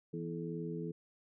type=harmonic tone with a mistuned harmonic; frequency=82.41 Hz; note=E2; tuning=in tune; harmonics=2 / 3 / 4 / 5; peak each=-40 / -46 / -44 / -43 dBFS; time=0.13-0.92 s; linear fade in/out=10 ms; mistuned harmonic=5; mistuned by=+74 cents; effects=none